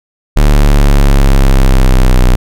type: exponential sweep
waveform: square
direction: down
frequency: 37.06 to 30.87 Hz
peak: -4 dBFS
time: 0.36-2.36 s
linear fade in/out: 10 ms
effects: none